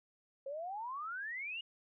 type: exponential sweep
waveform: sine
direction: up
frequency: 531 to 2907 Hz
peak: -39 dBFS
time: 0.46-1.61 s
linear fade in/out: 5 ms
effects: none